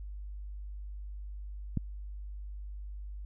click, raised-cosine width 5 ms, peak -17 dBFS, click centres 1.773 s, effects added 50 Hz sine -39 dBFS peak until 3.25 s

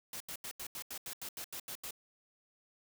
white noise bursts, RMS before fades -43 dBFS, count 12, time 0.13-1.908 s, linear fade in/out 2 ms, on 73 ms, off 82 ms, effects none

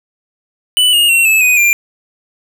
square tone with pitch steps, 2980 / 2850 / 2726 / 2608 / 2494 / 2386 Hz, F#7 / F7 / F7 / E7 / D#7 / D7, +12 / +34 / -43 / -19 / +3 / +27 cents, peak -8 dBFS, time 0.77-1.73 s, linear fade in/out 0 ms, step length 160 ms, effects none

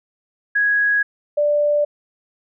sine tone pair in turn, 1661.2 / 588.7 Hz, G#6 / D5, 0 / +4 cents, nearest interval octave + tritone, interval 1796 cents, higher first, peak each -14 dBFS, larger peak neither, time 0.55-1.03 / 1.37-1.85 s, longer neither, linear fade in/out 10 ms, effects none

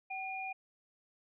sine tone pair together, 763.8 / 2425 Hz, G5 / D#7, -45 / -45 cents, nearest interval octave + minor sixth, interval 2000 cents, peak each -40 / -40 dBFS, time 0.1-0.53 s, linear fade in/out 10 ms, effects none

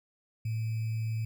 sine tone with sample-and-hold, 111.5 Hz, A2, 23 cents sharp, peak -29 dBFS, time 0.45-1.25 s, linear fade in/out 5 ms, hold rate 2450 Hz, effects none

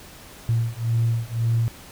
sine beating tone pair, 114.5 / 116.4 Hz, A#2 / A#2, -31 / -2 cents, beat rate 1.9 Hz, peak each -22 dBFS, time 0.49-1.68 s, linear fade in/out 0 ms, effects tanh soft clip ceiling -13 dBFS + pink hiss -44 dBFS RMS until 1.91 s

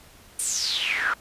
pink noise with band-pass filter sweep, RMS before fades -26 dBFS, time 0.39-1.14 s, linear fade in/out 5 ms, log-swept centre 9500 to 1300 Hz, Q 7.2, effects pink hiss -51 dBFS RMS until 1.2 s + resampled to 32000 Hz

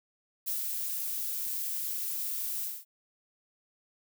violet noise with ADSR envelope, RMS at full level -32 dBFS, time 0.46-2.85 s, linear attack 19 ms, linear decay 150 ms, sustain -2 dB, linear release 220 ms, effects none

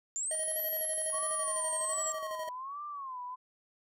sine linear two-way sweep, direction up then down, 7050 to 11840 to 7510 Hz, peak -32 dBFS, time 0.16-2.12 s, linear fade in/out 0 ms, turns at 0.62 s
square tone with tremolo, 630 Hz, D#5, 21 cents sharp, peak -37 dBFS, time 0.31-2.49 s, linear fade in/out 2 ms, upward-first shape square, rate 12 Hz, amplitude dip 50%
sine tone with vibrato, 1081 Hz, C#6, 44 cents flat, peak -38 dBFS, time 1.12-3.36 s, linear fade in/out 20 ms, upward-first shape sine, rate 1.3 Hz, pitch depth 160 cents each way
effects none

